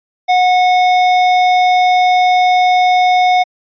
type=tone with tanh clipping; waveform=sine; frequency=730 Hz; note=F#5; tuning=24 cents flat; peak=-10 dBFS; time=0.28-3.44 s; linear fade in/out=20 ms; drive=17 dB; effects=resampled to 11025 Hz